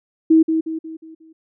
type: tone with echo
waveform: sine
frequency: 321.1 Hz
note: E4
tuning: 45 cents flat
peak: -8 dBFS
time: 0.3-0.43 s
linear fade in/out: 10 ms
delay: 180 ms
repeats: 5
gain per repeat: -7 dB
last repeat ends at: 1.33 s
effects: none